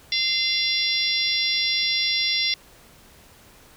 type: harmonic tone with a mistuned harmonic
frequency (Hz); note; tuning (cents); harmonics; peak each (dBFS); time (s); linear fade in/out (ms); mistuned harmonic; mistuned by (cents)
692; F5; -16; 3 / 4 / 5 / 6 / 7 / 8; -27 / -33 / -25 / -29 / -27 / -27; 0.12-2.54; 2; 6; -23
effects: pink hiss -51 dBFS RMS until 3.76 s